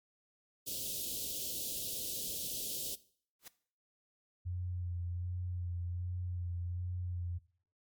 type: band-stop noise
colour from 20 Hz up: white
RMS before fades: -39 dBFS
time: 0.66-2.96 s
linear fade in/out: 20 ms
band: 600 to 3000 Hz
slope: 48 dB/octave
type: noise with exponential growth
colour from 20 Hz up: white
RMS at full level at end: -43 dBFS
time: 3.39-3.48 s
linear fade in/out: 5 ms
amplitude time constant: 18 ms
type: tone with vibrato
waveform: sine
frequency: 88.7 Hz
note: F2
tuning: 27 cents sharp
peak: -35 dBFS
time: 4.45-7.39 s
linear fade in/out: 20 ms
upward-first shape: sine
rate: 1.3 Hz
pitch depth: 27 cents each way
effects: noise-tail reverb RT60 0.5 s tail -18 dB re dry + MP3 96 kbps